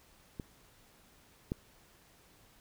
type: clicks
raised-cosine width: 3 ms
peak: -26 / -20 dBFS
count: 2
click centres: 0.398 / 1.519 s
effects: pink hiss -63 dBFS RMS until 2.6 s